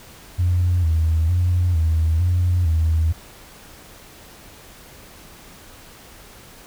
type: tone with vibrato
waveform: sine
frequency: 84.6 Hz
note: E2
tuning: 45 cents sharp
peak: -14 dBFS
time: 0.38-3.13 s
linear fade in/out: 20 ms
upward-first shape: square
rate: 1.1 Hz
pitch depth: 86 cents each way
effects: tanh soft clip ceiling -11 dBFS + pink hiss -44 dBFS RMS until 6.66 s